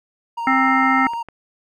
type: tone with vibrato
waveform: triangle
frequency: 932.3 Hz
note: A#5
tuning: in tune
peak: -21 dBFS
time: 0.37-1.23 s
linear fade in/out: 10 ms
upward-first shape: square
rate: 15 Hz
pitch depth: 13 cents each way
type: harmonic tone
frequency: 263.7 Hz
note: C4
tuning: 14 cents sharp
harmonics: 1 / 3 / 5 / 7 / 8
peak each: -19 / -21 / -18 / -23 / -22 dBFS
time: 0.47-1.07 s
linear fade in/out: 2 ms
type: click train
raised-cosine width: 0.5 ms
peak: -22 dBFS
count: 6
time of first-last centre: 0.53-1.286 s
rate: 6.61 Hz
effects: none